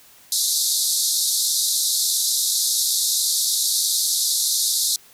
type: band-pass noise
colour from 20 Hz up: pink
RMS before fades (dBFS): -21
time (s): 0.32-4.96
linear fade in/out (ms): 2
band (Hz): 3700 to 13000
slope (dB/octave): 96
effects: white hiss -50 dBFS RMS until 5.13 s